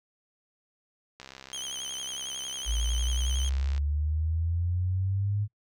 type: click train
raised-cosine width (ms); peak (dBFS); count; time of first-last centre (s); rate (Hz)
0.2; -26; 172; 1.2-3.779; 66.3
type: tone with vibrato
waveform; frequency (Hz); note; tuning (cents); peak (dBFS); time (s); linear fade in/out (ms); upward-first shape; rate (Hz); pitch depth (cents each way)
25% pulse; 3141; G7; +3; -30; 1.53-3.49; 0; sine; 11; 72
type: exponential sweep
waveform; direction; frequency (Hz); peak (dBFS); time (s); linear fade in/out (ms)
sine; up; 55 to 105.1; -25; 2.65-5.48; 50
effects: noise-tail reverb RT60 0.1 s tail -24 dB re dry